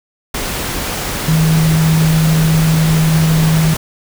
sine tone in noise, 159.1 Hz, D#3, 39 cents sharp, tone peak -9 dBFS, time 1.28-3.74 s, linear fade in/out 5 ms, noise pink, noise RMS -20 dBFS, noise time 0.34-3.77 s, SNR +8 dB, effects none

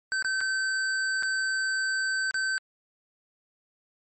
square tone with dropouts, 1543 Hz, G6, 28 cents flat, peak -26 dBFS, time 0.12-2.58 s, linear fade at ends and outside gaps 0 ms, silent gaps 0.224-0.247 / 0.406-0.412 / 1.225-1.232 / 2.31-2.343 s, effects MP3 32 kbps

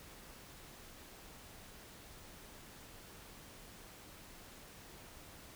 silence, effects pink hiss -55 dBFS RMS until 5.55 s

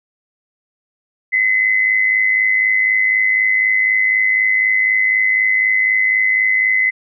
sine tone with amplitude modulation, 2036 Hz, C7, 48 cents flat, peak -9 dBFS, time 1.32-6.91 s, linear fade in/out 20 ms, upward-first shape sine, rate 104 Hz, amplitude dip 60%, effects none

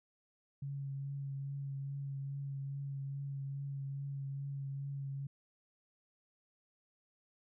sine tone with vibrato, 138.59 Hz, C#3, in tune, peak -38 dBFS, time 0.62-5.27 s, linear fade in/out 5 ms, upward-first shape triangle, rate 2.4 Hz, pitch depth 21 cents each way, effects none

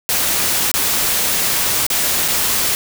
white noise with dropouts, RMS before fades -17 dBFS, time 0.09-2.75 s, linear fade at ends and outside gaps 0 ms, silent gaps 0.715-0.74 / 1.866-1.902 / 2.279-2.284 s, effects none

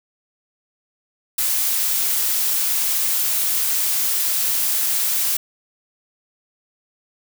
blue noise, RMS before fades -20 dBFS, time 1.38-5.37 s, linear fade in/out 5 ms, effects none

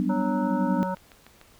sine chord, G major seventh, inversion third, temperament equal, 185 / 196 / 246.9 / 293.7 Hz, F#3 / G3 / B3 / D4, 0 / 0 / 0 / 0 cents, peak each -28 / -28 / -27 / -29 dBFS, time 0-0.83 s, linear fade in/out 0 ms
harmonic tone, 185.6 Hz, F#3, 6 cents sharp, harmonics 1 / 3 / 5 / 7 / 8, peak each -30 / -32 / -30 / -41 / -41 dBFS, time 0.09-0.95 s, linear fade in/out 10 ms
click train, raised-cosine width 0.3 ms, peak -31 dBFS, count 4, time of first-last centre 0.97-1.414 s, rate 6.76 Hz
effects pink hiss -56 dBFS RMS until 1.59 s

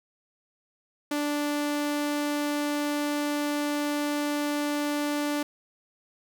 sawtooth tone, 293 Hz, D4, 4 cents flat, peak -22 dBFS, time 1.11-5.43 s, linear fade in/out 5 ms, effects none

